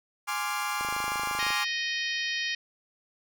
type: chord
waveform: 30% pulse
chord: D half-diminished seventh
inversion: second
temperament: equal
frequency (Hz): 830.6 / 1046.5 / 1174.7 / 1396.9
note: Ab5 / C6 / D6 / F6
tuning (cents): 0 / 0 / 0 / 0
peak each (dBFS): -32 / -32 / -31 / -33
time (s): 0.27-1.65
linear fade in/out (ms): 20
type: click train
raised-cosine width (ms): 1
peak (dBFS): -25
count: 19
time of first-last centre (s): 0.81-1.505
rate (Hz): 25.9
type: harmonic tone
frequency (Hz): 622.3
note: D#5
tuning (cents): 0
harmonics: 3 / 4 / 5 / 6 / 7 / 8 / 9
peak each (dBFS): -32 / -34 / -36 / -38 / -39 / -40 / -41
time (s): 1.39-2.55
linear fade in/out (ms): 5
effects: none